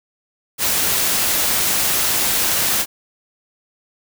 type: noise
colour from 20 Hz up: white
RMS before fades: -18 dBFS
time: 0.58-2.86 s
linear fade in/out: 50 ms
effects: none